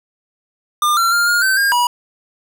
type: tone with pitch steps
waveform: square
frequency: 1202 / 1364 / 1400 / 1422 / 1541 / 1614 / 969 Hz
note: D6 / F6 / F6 / F6 / G6 / G#6 / B5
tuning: +40 / -41 / +4 / +31 / -30 / -50 / -33 cents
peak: -13 dBFS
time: 0.82-1.87 s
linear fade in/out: 2 ms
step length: 150 ms
effects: none